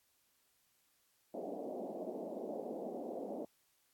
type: band-pass noise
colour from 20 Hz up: white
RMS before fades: -43 dBFS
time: 1.34-3.45 s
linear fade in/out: 2 ms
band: 200 to 700 Hz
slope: 48 dB/octave
effects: white hiss -75 dBFS RMS until 3.93 s + AAC 64 kbps